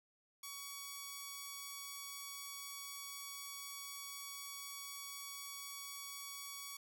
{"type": "tone", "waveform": "5% pulse", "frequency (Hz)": 1126, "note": "C#6", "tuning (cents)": 27, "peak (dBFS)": -34, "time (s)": [0.43, 6.77], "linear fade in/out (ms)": 5, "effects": []}